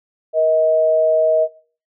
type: tone pair together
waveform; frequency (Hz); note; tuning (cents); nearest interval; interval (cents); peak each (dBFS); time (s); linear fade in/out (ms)
sine; 473.9 / 634; A#4 / D#5; +28 / +32; perfect fourth; 504; -21 / -13; 0.33-1.48; 50
effects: noise-tail reverb RT60 0.4 s tail -17 dB re dry